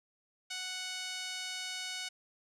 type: tone with band-pass filter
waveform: 5% pulse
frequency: 740 Hz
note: F#5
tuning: in tune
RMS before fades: -40 dBFS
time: 0.5-2.09 s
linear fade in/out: 10 ms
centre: 2900 Hz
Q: 0.71
effects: none